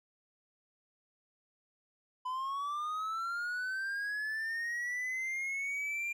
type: linear sweep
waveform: triangle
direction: up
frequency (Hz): 1002 to 2394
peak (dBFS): -32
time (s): 2.25-6.13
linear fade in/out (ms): 10
effects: none